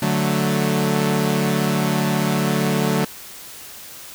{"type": "chord", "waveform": "sawtooth", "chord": "D major", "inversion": "none", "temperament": "equal", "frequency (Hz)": [146.83, 185, 220], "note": ["D3", "F#3", "A3"], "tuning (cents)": [0, 0, 0], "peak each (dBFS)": -18, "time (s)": [0.02, 3.05], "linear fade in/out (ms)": 5, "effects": ["white hiss -38 dBFS RMS until 4.14 s"]}